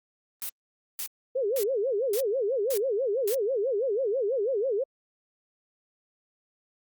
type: noise bursts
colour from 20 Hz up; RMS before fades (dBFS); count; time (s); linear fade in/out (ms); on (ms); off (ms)
blue; -33; 6; 0.42-3.346; 0; 71; 500
type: tone with vibrato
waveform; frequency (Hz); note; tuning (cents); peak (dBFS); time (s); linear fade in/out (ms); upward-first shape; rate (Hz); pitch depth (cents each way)
sine; 466.2; A#4; 0; -24; 1.35-4.84; 10; sine; 6.1; 290
effects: Opus 32 kbps